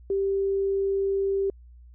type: tone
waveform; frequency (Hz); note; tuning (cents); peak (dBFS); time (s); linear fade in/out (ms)
sine; 392; G4; 0; -22; 0.1-1.5; 2
effects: added 60 Hz sine -46 dBFS peak until 1.94 s